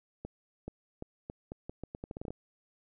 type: accelerating click train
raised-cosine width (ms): 2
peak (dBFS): -26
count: 15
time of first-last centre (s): 0.25-2.305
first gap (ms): 430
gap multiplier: 0.8
effects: none